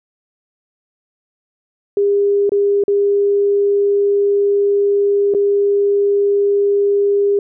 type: tone with dropouts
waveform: sine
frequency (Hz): 403.6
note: G#4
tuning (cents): -49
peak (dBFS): -11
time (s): 1.97-7.39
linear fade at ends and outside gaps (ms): 2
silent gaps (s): 2.494-2.519 / 2.838-2.88 / 5.339-5.347
effects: none